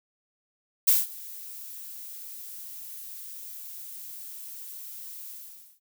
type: noise with ADSR envelope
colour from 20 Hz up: violet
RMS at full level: -18 dBFS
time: 0.87-5.8 s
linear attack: 13 ms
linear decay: 180 ms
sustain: -23 dB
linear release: 520 ms
effects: none